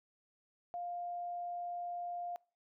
sine tone, 702 Hz, F5, 9 cents sharp, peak -38 dBFS, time 0.74-2.36 s, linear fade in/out 0 ms, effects noise-tail reverb RT60 0.4 s tail -25 dB re dry

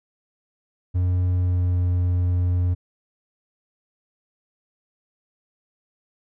triangle tone with pitch glide, 90.2 to 89.16 Hz, F#2 to F2, -44 to +36 cents, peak -16 dBFS, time 0.94-2.75 s, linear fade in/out 20 ms, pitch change -20 cents, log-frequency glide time 1.21-1.85 s, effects none

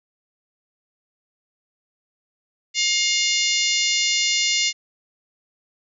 harmonic tone, 710 Hz, F5, 28 cents sharp, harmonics 3 / 4 / 5 / 6 / 7 / 8 / 9 / 10, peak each -24 / -25 / -26 / -27 / -27 / -28 / -29 / -29 dBFS, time 2.74-4.73 s, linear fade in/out 50 ms, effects none

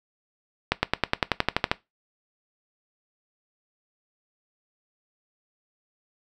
accelerating click train, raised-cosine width 0.3 ms, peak -3 dBFS, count 12, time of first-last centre 0.72-1.715 s, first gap 110 ms, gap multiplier 0.96, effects noise-tail reverb RT60 0.2 s tail -19 dB re dry

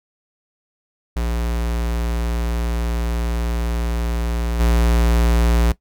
square tone with level steps, 58.27 Hz, A#1, in tune, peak -20 / -14 dBFS, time 1.16-5.72 s, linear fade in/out 5 ms, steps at 4.59 s, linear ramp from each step 20 ms, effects noise-tail reverb RT60 0.1 s tail -17 dB re dry

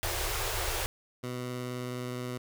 pink band-stop noise, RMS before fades -32 dBFS, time 0.03-0.86 s, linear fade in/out 0 ms, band 120 to 340 Hz, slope 96 dB/octave
15% pulse tone with vibrato, 124.4 Hz, B2, 13 cents sharp, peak -28 dBFS, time 1.23-2.38 s, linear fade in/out 10 ms, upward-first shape sine, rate 19 Hz, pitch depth 13 cents each way
effects none

